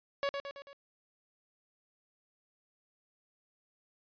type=tone with echo; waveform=sawtooth; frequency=560 Hz; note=C#5; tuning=18 cents sharp; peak=-26 dBFS; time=0.23-0.29 s; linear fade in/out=0 ms; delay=110 ms; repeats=4; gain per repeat=-5 dB; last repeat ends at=0.73 s; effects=resampled to 11025 Hz